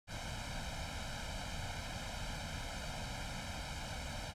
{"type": "noise with comb filter", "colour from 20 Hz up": "pink", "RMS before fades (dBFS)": -42, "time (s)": [0.07, 4.34], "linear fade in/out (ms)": 50, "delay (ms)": 1.3, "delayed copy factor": 1, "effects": ["low-pass 7000 Hz 12 dB/octave"]}